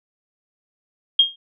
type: tone with exponential decay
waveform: sine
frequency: 3234 Hz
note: G#7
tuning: 47 cents flat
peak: -7 dBFS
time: 1.19-1.36 s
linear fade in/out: 5 ms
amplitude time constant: 35 ms
effects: none